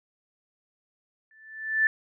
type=tone with exponential growth; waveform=sine; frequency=1760 Hz; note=A6; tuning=in tune; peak=-16 dBFS; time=1.31-1.87 s; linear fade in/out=1 ms; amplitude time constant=120 ms; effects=none